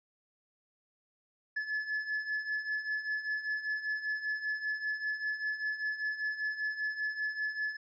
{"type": "beating tone pair", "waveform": "triangle", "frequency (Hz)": [1716, 1721.1], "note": ["A6", "A6"], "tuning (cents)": [-44, -39], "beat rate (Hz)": 5.1, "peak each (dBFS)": [-37, -32], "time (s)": [1.56, 7.77], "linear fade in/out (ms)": 10, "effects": ["resampled to 16000 Hz"]}